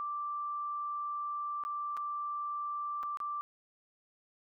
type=tone with dropouts; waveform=sine; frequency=1174.7 Hz; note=D6; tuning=in tune; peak=-34 dBFS; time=0-3.41 s; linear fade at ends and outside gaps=0 ms; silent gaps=1.637-1.65 / 1.968-1.973 / 3.03-3.034 / 3.172-3.202 s; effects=none

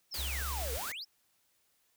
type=exponential two-way sweep; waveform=triangle; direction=down then up; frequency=5640 to 440 to 5640 Hz; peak=-38 dBFS; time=0.11-1.05 s; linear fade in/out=20 ms; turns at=0.73 s
type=noise; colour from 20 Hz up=white; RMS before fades=-40 dBFS; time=0.14-0.92 s; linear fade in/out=2 ms
type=tone with vibrato; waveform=sine; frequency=67.9 Hz; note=C#2; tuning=35 cents flat; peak=-36 dBFS; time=0.18-0.78 s; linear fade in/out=10 ms; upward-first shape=triangle; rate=19 Hz; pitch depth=15 cents each way
effects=white hiss -73 dBFS RMS until 1.96 s

